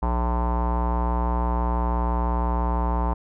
square tone with low-pass filter, 59.8 Hz, A#1, 45 cents sharp, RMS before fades -23 dBFS, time 0.02-3.14 s, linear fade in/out 10 ms, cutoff 950 Hz, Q 6.7, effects none

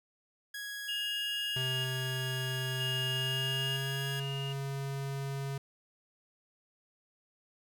sawtooth tone, 1661.2 Hz, G#6, in tune, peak -35 dBFS, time 0.54-4.2 s, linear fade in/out 5 ms
sine tone with tremolo, 2841 Hz, F7, 29 cents sharp, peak -33 dBFS, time 0.88-4.53 s, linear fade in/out 10 ms, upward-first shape square, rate 0.52 Hz, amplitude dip 55%
square tone with pitch glide, 130 to 137.65 Hz, C3 to C#3, -11 to -12 cents, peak -35 dBFS, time 1.56-5.58 s, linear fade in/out 5 ms, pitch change +99 cents, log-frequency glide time 3.1-4.12 s
effects none

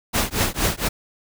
pink noise with tremolo, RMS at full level -18 dBFS, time 0.13-0.89 s, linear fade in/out 20 ms, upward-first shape triangle, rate 4.3 Hz, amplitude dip 100%, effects none

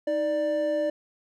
triangle tone pair together, 313.4 / 590 Hz, D#4 / D5, +13 / +8 cents, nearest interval major seventh, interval 1095 cents, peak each -29 / -22 dBFS, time 0.07-0.9 s, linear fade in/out 5 ms, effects none

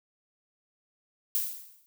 violet noise with exponential decay, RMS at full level -26 dBFS, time 1.35-1.86 s, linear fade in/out 0 ms, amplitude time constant 110 ms, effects none

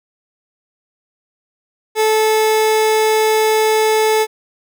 30% pulse tone, 435.5 Hz, A4, 18 cents flat, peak -9 dBFS, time 1.95-4.27 s, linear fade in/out 50 ms, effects none

